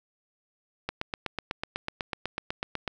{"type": "click train", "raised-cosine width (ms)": 0.3, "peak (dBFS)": -14, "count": 17, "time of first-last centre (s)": [0.89, 2.878], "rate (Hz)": 8.05, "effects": []}